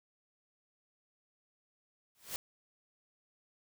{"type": "noise with exponential growth", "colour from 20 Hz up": "white", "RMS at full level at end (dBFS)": -35, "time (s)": [2.15, 2.36], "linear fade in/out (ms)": 1, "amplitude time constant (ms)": 44, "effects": []}